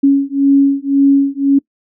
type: beating tone pair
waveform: sine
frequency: 276.4 / 278.3 Hz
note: C#4 / C#4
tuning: -5 / +7 cents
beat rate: 1.9 Hz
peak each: -11 dBFS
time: 0.03-1.59 s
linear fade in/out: 10 ms
effects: noise-tail reverb RT60 0.1 s tail -23 dB re dry